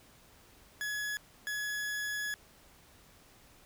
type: tone bursts at uneven times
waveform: 40% pulse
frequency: 1689 Hz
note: G#6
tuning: 29 cents sharp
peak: -33 dBFS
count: 2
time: 0.81-1.17 / 1.47-2.34 s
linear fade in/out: 0 ms
effects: pink hiss -60 dBFS RMS until 3.65 s